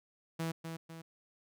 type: tone with echo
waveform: sawtooth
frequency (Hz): 163.7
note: E3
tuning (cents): -12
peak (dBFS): -30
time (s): 0.39-0.52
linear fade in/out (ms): 10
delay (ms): 250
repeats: 2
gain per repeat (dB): -6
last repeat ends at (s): 1.02
effects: none